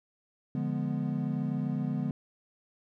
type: chord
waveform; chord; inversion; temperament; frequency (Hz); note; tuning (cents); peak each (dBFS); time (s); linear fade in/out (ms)
triangle; D diminished seventh; none; equal; 146.83 / 174.61 / 207.7 / 246.9; D3 / F3 / Ab3 / Cb4; 0 / 0 / 0 / 0; -31 / -34 / -33 / -32; 0.55-2.11; 2
effects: none